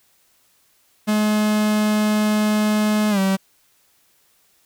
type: tone with pitch glide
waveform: 45% pulse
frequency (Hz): 212.3 to 192.44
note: G#3 to G3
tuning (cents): +38 to -32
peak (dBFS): -16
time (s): 1.07-3.37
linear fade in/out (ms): 20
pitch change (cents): -170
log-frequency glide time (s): 3.1-3.19
effects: white hiss -60 dBFS RMS until 4.65 s